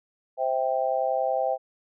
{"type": "chord", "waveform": "sine", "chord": "C major", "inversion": "none", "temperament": "just", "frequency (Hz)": [523.3, 654.1, 784.9], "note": ["C5", "E5", "G5"], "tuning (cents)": [0, -14, 2], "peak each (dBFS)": -27, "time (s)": [0.37, 1.58], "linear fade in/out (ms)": 50, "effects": []}